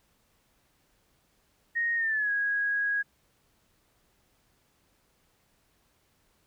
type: tone with pitch glide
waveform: sine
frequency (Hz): 1864.7 to 1651.7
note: A#6 to G#6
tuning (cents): 0 to -10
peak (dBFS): -25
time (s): 1.75-3.03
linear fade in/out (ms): 20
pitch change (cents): -210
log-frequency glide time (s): 1.96-2.31
effects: pink hiss -69 dBFS RMS until 6.46 s

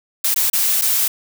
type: noise with dropouts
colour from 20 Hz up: blue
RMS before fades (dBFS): -17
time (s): 0.24-1.08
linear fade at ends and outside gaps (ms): 5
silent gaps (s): 0.344-0.36 / 0.5-0.531 / 0.814-0.819
effects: none

